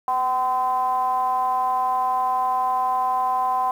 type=ring-modulated tone; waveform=triangle; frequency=130 Hz; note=C3; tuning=11 cents flat; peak=-14 dBFS; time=0.08-3.71 s; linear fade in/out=2 ms; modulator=894 Hz; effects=8-bit